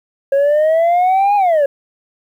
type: exponential two-way sweep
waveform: sine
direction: up then down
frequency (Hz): 545 to 830.6 to 545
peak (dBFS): -7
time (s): 0.32-1.66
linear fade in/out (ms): 5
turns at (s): 1.36
effects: tanh soft clip ceiling -9 dBFS + 8-bit